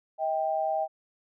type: tone pair together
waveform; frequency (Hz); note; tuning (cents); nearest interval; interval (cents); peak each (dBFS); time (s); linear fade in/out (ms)
sine; 636.2 / 787; D#5 / G5; +38 / +7; major third; 369; -28; 0.18-0.88; 50
effects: none